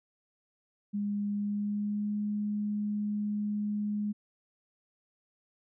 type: tone with pitch glide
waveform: sine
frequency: 204.5 to 208.2 Hz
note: G#3 to G#3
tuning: -26 to +5 cents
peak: -29 dBFS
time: 0.93-4.13 s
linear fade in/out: 20 ms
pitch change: +31 cents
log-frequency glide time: 1.31-2.14 s
effects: none